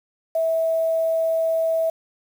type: tone with quantisation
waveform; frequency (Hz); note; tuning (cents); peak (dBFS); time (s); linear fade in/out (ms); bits
sine; 652; E5; -19; -18; 0.35-1.9; 5; 7
effects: none